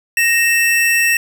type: tone pair together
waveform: square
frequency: 1864 / 2657 Hz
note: A#6 / E7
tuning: -1 / +13 cents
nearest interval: tritone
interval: 614 cents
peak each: -15 dBFS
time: 0.17-1.17 s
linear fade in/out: 2 ms
effects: none